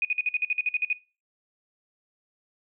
sine tone bursts, 2480 Hz, D#7, 6 cents flat, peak -21 dBFS, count 12, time 0.02-0.929 s, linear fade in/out 2 ms, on 29 ms, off 51 ms, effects noise-tail reverb RT60 0.3 s tail -19 dB re dry

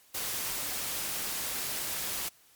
white noise, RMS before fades -34 dBFS, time 0.14-2.29 s, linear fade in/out 10 ms, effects white hiss -61 dBFS RMS until 2.55 s + MP3 96 kbps

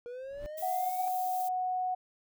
triangle linear sweep, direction up, 474.6 to 779 Hz, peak -37 dBFS, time 0.06-1.08 s, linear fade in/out 0 ms
brown noise with exponential growth, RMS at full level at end -41 dBFS, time 0.2-0.46 s, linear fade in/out 0 ms, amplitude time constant 55 ms
violet noise, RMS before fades -43 dBFS, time 0.57-1.49 s, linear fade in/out 10 ms
sine tone, 737 Hz, F#5, 7 cents flat, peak -29 dBFS, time 0.62-1.95 s, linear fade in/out 10 ms
effects none

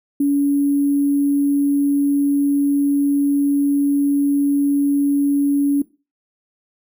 sine tone with sample-and-hold, 283.4 Hz, C#4, 38 cents sharp, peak -13 dBFS, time 0.2-5.82 s, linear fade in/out 5 ms, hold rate 11025 Hz, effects noise-tail reverb RT60 0.3 s tail -19 dB re dry

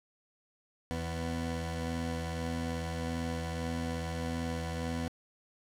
20% pulse tone pair together, 82.41 / 248.9 Hz, E2 / B3, 0 / +14 cents, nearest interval octave + perfect fifth, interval 1914 cents, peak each -30 / -33 dBFS, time 0.91-5.08 s, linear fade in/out 0 ms, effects low-pass 10000 Hz 12 dB/octave + 10-bit

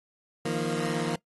20% pulse chord, Eb suspended second, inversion none, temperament equal with one note detuned, 155.56 / 173.01 / 233.1 Hz, Eb3 / F3 / Bb3, 0 / -16 / 0 cents, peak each -27 dBFS, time 0.45-1.16 s, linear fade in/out 5 ms, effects noise-tail reverb RT60 0.1 s tail -22 dB re dry + AAC 32 kbps

